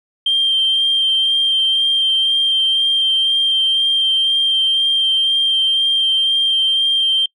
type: tone with vibrato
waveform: sine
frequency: 3164 Hz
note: G7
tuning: 15 cents sharp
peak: -11 dBFS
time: 0.26-7.26 s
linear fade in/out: 5 ms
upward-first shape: sine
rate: 2 Hz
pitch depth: 13 cents each way
effects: noise-tail reverb RT60 0.1 s tail -25 dB re dry + tanh soft clip ceiling -8 dBFS